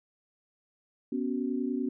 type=chord; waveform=sine; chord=B suspended second; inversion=none; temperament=equal with one note detuned; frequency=246.9 / 277.2 / 373.9 Hz; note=B3 / C#4 / F#4; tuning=0 / 0 / +18 cents; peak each=-31 / -32 / -36 dBFS; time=1.12-1.89 s; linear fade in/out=5 ms; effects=none